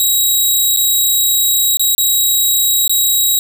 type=tone with dropouts; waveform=10% pulse; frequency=3834 Hz; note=A#7; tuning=48 cents sharp; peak=-3 dBFS; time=0-3.39 s; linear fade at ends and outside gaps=1 ms; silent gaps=0.764-0.771 / 1.771-1.795 / 1.95-1.98 / 2.878-2.895 s; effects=none